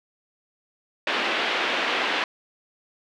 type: band-pass noise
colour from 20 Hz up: white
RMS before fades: -25 dBFS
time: 1.07-2.24 s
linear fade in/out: 2 ms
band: 260 to 3200 Hz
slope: 24 dB/octave
effects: none